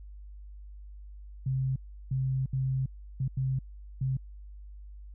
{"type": "tone bursts at uneven times", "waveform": "sine", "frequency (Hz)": 132, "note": "C3", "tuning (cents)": 16, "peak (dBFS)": -26, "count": 6, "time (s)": [[1.46, 1.76], [2.11, 2.46], [2.53, 2.86], [3.2, 3.28], [3.37, 3.59], [4.01, 4.17]], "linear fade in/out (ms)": 5, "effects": ["added 50 Hz sine -43 dBFS peak until 5.14 s"]}